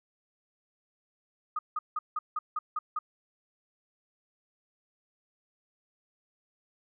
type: tone bursts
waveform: sine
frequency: 1239 Hz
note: D#6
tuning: 8 cents flat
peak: -28 dBFS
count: 8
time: 1.56-2.99 s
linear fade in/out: 5 ms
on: 30 ms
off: 170 ms
effects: none